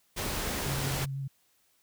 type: noise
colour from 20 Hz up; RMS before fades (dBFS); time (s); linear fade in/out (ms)
pink; -33; 0.16-1.06; 20
type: tone with vibrato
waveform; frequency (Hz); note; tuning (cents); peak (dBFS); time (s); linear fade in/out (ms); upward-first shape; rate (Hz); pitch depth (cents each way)
sine; 136.6; C#3; -25; -32; 0.65-1.28; 10; sine; 7.9; 17
effects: white hiss -69 dBFS RMS until 1.82 s